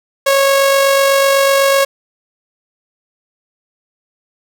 sawtooth tone with amplitude modulation, 550 Hz, C#5, 14 cents flat, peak -4 dBFS, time 0.26-1.85 s, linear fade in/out 10 ms, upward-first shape sine, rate 48 Hz, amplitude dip 30%, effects none

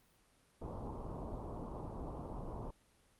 pink low-pass noise, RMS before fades -44 dBFS, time 0.61-2.71 s, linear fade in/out 10 ms, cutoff 1100 Hz, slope 48 dB/octave, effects pink hiss -70 dBFS RMS until 3.19 s + Opus 32 kbps

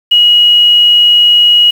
sine tone with quantisation, 2900 Hz, F#7, 35 cents flat, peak -3 dBFS, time 0.11-1.71 s, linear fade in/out 10 ms, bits 5, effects none

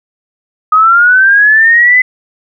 sine linear sweep, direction up, 1244.5 to 2032 Hz, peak -3 dBFS, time 0.72-2.02 s, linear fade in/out 5 ms, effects none

